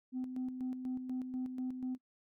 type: tone with tremolo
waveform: sine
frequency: 255.4 Hz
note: C4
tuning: 42 cents flat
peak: -33 dBFS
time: 0.12-1.98 s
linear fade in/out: 50 ms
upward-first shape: square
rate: 4.1 Hz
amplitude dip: 55%
effects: noise-tail reverb RT60 0.1 s tail -23 dB re dry + tanh soft clip ceiling -32 dBFS